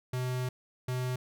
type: tone bursts at uneven times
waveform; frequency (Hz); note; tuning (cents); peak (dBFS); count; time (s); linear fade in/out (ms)
square; 126.7; B2; +45; -31; 2; 0.13-0.49 / 0.88-1.16; 5
effects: none